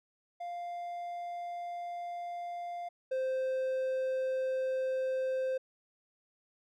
triangle tone pair in turn, 698.5 / 521.6 Hz, F5 / C5, 0 / -5 cents, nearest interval perfect fourth, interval 505 cents, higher first, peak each -35 / -28 dBFS, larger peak second, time 0.4-2.89 / 3.11-5.58 s, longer first, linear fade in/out 10 ms, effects none

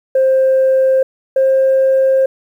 sine tone pair in turn, 527 / 531.3 Hz, C5 / C5, +12 / +26 cents, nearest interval unison, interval 14 cents, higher second, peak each -7 dBFS, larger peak neither, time 0.15-1.03 / 1.36-2.26 s, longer second, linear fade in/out 5 ms, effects tanh soft clip ceiling -6 dBFS + 8-bit

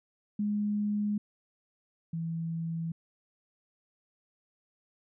sine tone pair in turn, 207.7 / 164.85 Hz, G#3 / E3, 0 / 0 cents, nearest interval major third, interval 400 cents, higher first, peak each -27 / -31 dBFS, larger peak first, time 0.39-1.18 / 2.13-2.92 s, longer neither, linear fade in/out 5 ms, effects none

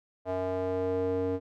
square tone with band-pass filter sweep, 92.9 Hz, F#2, 7 cents sharp, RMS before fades -30 dBFS, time 0.25-1.4 s, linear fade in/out 50 ms, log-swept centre 630 to 400 Hz, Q 3.3, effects none

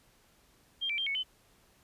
sine tone with pitch steps, 3196 / 2338 / 3175 / 2211 / 3044 Hz, G7 / D7 / G7 / C#7 / F#7, +33 / -8 / +21 / -5 / +48 cents, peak -30 dBFS, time 0.81-1.235 s, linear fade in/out 20 ms, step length 85 ms, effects pink hiss -65 dBFS RMS until 1.83 s + resampled to 32000 Hz

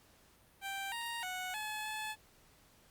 15% pulse tone with pitch steps, 784 / 934 / 737 / 856 / 862 Hz, G5 / A#5 / F#5 / A5 / A5, 0 / +3 / -7 / -48 / -36 cents, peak -32 dBFS, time 0.61-2.16 s, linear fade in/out 50 ms, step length 310 ms, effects pink hiss -65 dBFS RMS until 2.9 s + Opus 48 kbps

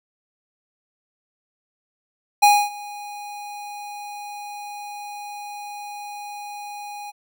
square tone with ADSR envelope, 823 Hz, G#5, 16 cents flat, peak -10 dBFS, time 2.42-7.12 s, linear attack 14 ms, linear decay 260 ms, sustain -23 dB, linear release 27 ms, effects none

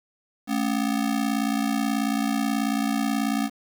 square ring-modulated tone, 246.9 Hz, B3, in tune, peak -20 dBFS, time 0.47-3.5 s, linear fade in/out 50 ms, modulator 29.2 Hz, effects 8-bit

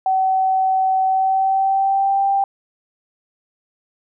sine tone with pitch glide, 760 to 788.2 Hz, F#5 to G5, +46 to +9 cents, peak -14 dBFS, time 0.06-2.44 s, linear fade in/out 2 ms, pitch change +63 cents, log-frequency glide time 1.06-2.22 s, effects none

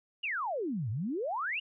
sine exponential two-way sweep, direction down then up, 2960 to 100 to 2960 Hz, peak -31 dBFS, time 0.23-1.6 s, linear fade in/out 10 ms, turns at 0.9 s, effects none

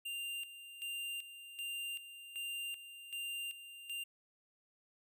square tone with tremolo, 2790 Hz, F7, 2 cents flat, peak -40 dBFS, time 0.05-4.04 s, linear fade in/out 10 ms, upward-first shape square, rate 1.3 Hz, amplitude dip 70%, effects none

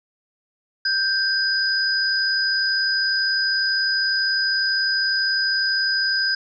sine tone pair together, 1568 / 4966 Hz, G6 / D#8, 0 / -4 cents, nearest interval octave + minor sixth, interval 1996 cents, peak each -21 dBFS, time 0.85-6.35 s, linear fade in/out 5 ms, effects none

